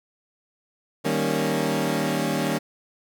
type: chord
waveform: 20% pulse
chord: Eb dominant seventh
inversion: none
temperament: equal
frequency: 155.56 / 196 / 233.1 / 277.2 Hz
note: Eb3 / G3 / Bb3 / Db4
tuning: 0 / 0 / 0 / 0 cents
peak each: -23 dBFS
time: 1.04-2.59 s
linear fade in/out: 20 ms
effects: none